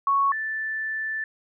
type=tone pair in turn; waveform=sine; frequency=1108.7 / 1760 Hz; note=C#6 / A6; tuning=0 / 0 cents; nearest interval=minor sixth; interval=800 cents; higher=second; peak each=-18 / -26 dBFS; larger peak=first; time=0.07-0.32 / 0.32-1.24 s; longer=second; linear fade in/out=2 ms; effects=none